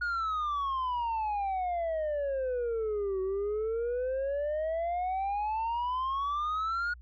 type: exponential two-way sweep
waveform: sine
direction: down then up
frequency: 1452 to 375.1 to 1452 Hz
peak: -26 dBFS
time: 0.01-6.94 s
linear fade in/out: 10 ms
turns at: 3.21 s
effects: tanh soft clip ceiling -28 dBFS + added 60 Hz sine -47 dBFS peak until 7.01 s